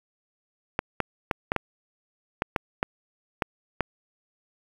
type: clicks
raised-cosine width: 0.5 ms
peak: -8 dBFS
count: 10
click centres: 0.791 / 1.003 / 1.312 / 1.519 / 1.563 / 2.421 / 2.562 / 2.829 / 3.422 / 3.807 s
effects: 7-bit